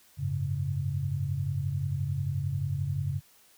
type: chord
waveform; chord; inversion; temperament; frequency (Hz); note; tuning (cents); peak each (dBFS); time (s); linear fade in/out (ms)
sine; F# suspended second; none; equal; 92.5 / 103.83 / 138.59; F#2 / G#2 / C#3; 0 / 0 / 0; -33 / -34 / -30; 0.17-3.21; 50
effects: white hiss -60 dBFS RMS until 3.57 s